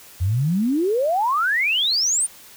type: exponential sweep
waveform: sine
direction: up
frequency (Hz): 83.8 to 9390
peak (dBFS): -17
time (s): 0.2-2.27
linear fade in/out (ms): 20
effects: white hiss -45 dBFS RMS until 2.56 s